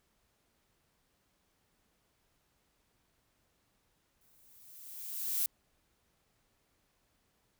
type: noise with exponential growth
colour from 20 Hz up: violet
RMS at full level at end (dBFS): -30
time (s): 4.21-5.46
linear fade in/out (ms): 2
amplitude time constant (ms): 270
effects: pink hiss -75 dBFS RMS until 7.59 s